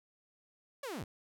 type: linear sweep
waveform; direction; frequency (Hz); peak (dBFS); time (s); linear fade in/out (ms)
sawtooth; down; 587.3 to 66.8; -35; 0.83-1.04; 5
effects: none